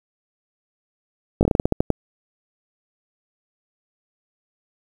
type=slowing click train; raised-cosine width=2 ms; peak=-3 dBFS; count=11; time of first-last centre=1.41-1.903 s; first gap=19 ms; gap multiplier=1.2; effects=7-bit